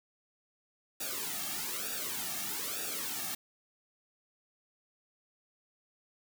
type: noise with flanger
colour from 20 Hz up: white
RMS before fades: -37 dBFS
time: 1-3.35 s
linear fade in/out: 5 ms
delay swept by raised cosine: 0.95 to 2.05 ms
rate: 1.1 Hz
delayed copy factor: -0.9
effects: none